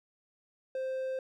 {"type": "tone", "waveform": "triangle", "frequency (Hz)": 523.3, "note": "C5", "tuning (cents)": 0, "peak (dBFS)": -30, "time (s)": [0.75, 1.19], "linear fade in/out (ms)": 2, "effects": []}